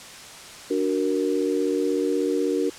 sine chord, D augmented, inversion none, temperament equal, 293.7 / 370 / 466.2 Hz, D4 / F#4 / A#4, 0 / 0 / 0 cents, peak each -25 dBFS, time 0.7-2.7 s, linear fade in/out 10 ms, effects white hiss -41 dBFS RMS until 2.78 s + low-pass 8000 Hz 12 dB/octave

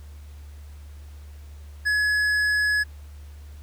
sine tone with tanh clipping, 1692 Hz, G#6, 32 cents sharp, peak -21 dBFS, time 1.85-2.84 s, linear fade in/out 20 ms, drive 10 dB, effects added 73 Hz sine -39 dBFS peak until 3.62 s + pink hiss -56 dBFS RMS until 3.62 s

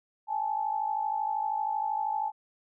sine tone pair together, 817.2 / 870 Hz, G#5 / A5, -28 / -20 cents, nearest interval minor second, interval 108 cents, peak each -32 / -29 dBFS, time 0.27-2.32 s, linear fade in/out 50 ms, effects none

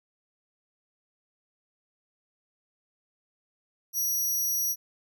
15% pulse tone, 5790 Hz, F#8, 38 cents flat, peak -20 dBFS, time 3.93-4.76 s, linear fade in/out 50 ms, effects none

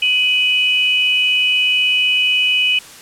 sine tone pair together, 2516 / 2960 Hz, D#7 / F#7, +19 / 0 cents, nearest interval minor third, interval 281 cents, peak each -15 dBFS, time 0.02-2.79 s, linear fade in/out 5 ms, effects white hiss -38 dBFS RMS until 3.01 s + low-pass 10000 Hz 12 dB/octave

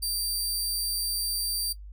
20% pulse tone, 4679 Hz, D8, 7 cents flat, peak -22 dBFS, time 0.02-1.73 s, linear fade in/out 10 ms, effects noise-tail reverb RT60 0.1 s tail -18 dB re dry + added 50 Hz sine -40 dBFS peak until 1.92 s

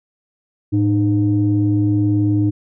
sine tone pair together, 107.7 / 304.6 Hz, A2 / D#4, -37 / -37 cents, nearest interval octave + tritone, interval 1800 cents, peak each -15 dBFS, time 0.72-2.51 s, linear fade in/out 20 ms, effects tanh soft clip ceiling -6 dBFS

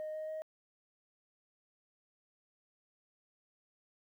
sine tone with pitch steps, 619 / 623.3 / 627.6 Hz, D#5 / D#5 / D#5, -9 / +3 / +15 cents, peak -36 dBFS, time 0-0.42 s, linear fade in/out 0 ms, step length 140 ms, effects tanh soft clip ceiling -36 dBFS + 12-bit

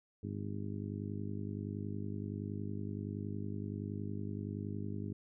harmonic tone, 50.7 Hz, G#1, 41 cents flat, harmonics 2 / 3 / 4 / 5 / 6 / 7 / 8, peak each -41 / -47 / -43 / -46 / -47 / -54 / -50 dBFS, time 0.23-5.13 s, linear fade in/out 5 ms, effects none

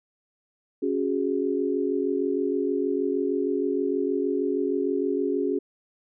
sine chord, C# suspended fourth, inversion none, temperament equal with one note detuned, 277.2 / 368.9 / 415.3 Hz, C#4 / F#4 / G#4, 0 / -5 / 0 cents, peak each -27 dBFS, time 0.82-5.59 s, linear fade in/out 10 ms, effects none

